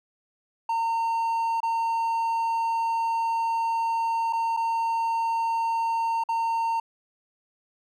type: tone with dropouts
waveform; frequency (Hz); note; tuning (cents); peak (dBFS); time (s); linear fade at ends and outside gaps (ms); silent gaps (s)
triangle; 914; A#5; -34; -21; 0.69-6.8; 5; 1.604-1.63 / 4.327-4.331 / 4.567-4.571 / 6.238-6.288
effects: none